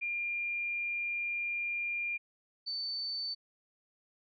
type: tone pair in turn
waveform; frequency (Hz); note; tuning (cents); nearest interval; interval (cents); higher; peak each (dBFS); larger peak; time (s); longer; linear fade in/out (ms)
sine; 2400 / 4531; D7 / C#8; +37 / +37; major seventh; 1100; second; -32 / -34; first; 0.01-2.18 / 2.66-3.35; first; 20
effects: none